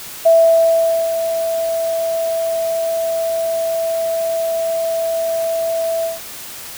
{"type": "tone with ADSR envelope", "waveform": "sine", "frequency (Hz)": 660, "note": "E5", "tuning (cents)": 2, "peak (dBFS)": -6, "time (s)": [0.25, 6.2], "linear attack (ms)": 13, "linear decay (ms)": 830, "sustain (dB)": -10, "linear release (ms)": 160, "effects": ["white hiss -32 dBFS RMS until 6.77 s"]}